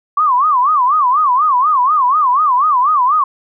sine tone with vibrato, 1108.7 Hz, C#6, in tune, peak -9 dBFS, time 0.17-3.24 s, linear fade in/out 5 ms, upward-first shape sine, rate 4.1 Hz, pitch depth 220 cents each way, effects none

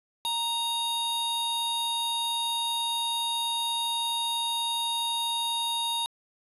square tone pair together, 932.3 / 3729 Hz, A#5 / A#7, 0 / 0 cents, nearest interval 2 octaves, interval 2400 cents, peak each -32 / -29 dBFS, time 0.25-6.06 s, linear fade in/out 0 ms, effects resampled to 32000 Hz + 9-bit

